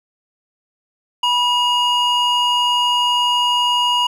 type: ring-modulated tone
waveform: triangle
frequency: 1921 Hz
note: B6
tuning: 48 cents flat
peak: -9 dBFS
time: 1.23-4.07 s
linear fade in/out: 5 ms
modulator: 945 Hz
effects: none